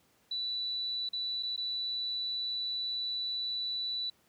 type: tone with dropouts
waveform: sine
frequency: 3961 Hz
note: B7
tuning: 4 cents sharp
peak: -32 dBFS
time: 0.31-4.1 s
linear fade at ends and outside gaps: 5 ms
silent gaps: 1.09-1.131 / 1.427-1.431 / 1.564-1.576 s
effects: pink hiss -68 dBFS RMS until 4.28 s + high-pass 100 Hz 12 dB/octave